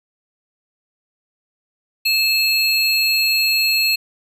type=tone pair together; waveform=square; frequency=2620 / 4269 Hz; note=E7 / C8; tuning=-11 / +34 cents; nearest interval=minor sixth; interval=845 cents; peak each=-18 dBFS; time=2.05-3.96 s; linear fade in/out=10 ms; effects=resampled to 32000 Hz